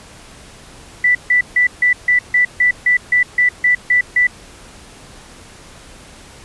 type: tone bursts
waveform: sine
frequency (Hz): 1975.5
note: B6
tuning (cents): 0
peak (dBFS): -9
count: 13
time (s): 1.04-4.27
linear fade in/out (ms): 5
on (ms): 110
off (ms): 150
effects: pink hiss -40 dBFS RMS until 6.44 s + resampled to 24000 Hz